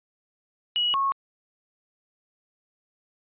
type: tone pair in turn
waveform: sine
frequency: 2915 / 1095.4 Hz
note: F#7 / C#6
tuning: -26 / -21 cents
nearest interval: octave + perfect fourth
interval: 1695 cents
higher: first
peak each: -21 dBFS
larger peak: neither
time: 0.76-0.94 / 0.94-1.12 s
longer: neither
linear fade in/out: 0 ms
effects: resampled to 8000 Hz